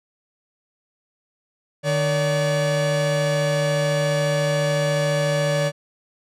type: tone pair together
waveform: 45% pulse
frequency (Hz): 151.7 / 572.7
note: D#3 / D5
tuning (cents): -44 / -44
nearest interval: octave + major seventh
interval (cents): 2300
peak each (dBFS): -22 / -21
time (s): 1.83-5.72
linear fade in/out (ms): 50
effects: low-pass 9000 Hz 12 dB/octave

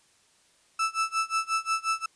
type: tone with tremolo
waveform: 35% pulse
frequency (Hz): 1318.5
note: E6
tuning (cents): 0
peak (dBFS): -21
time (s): 0.79-2.06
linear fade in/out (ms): 5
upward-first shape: sine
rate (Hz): 5.6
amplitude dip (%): 95
effects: white hiss -63 dBFS RMS until 2.15 s + resampled to 22050 Hz

